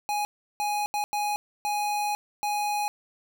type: tone bursts at uneven times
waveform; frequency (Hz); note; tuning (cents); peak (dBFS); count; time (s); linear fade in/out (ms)
square; 830.6; G#5; 0; -26; 6; 0.09-0.25 / 0.6-0.86 / 0.94-1.04 / 1.13-1.36 / 1.65-2.15 / 2.43-2.88; 0
effects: none